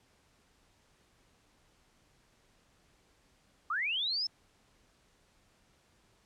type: linear sweep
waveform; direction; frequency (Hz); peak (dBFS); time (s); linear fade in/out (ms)
sine; up; 1144 to 5350; -30; 3.7-4.27; 5
effects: pink hiss -68 dBFS RMS until 6.25 s + low-pass 9000 Hz 12 dB/octave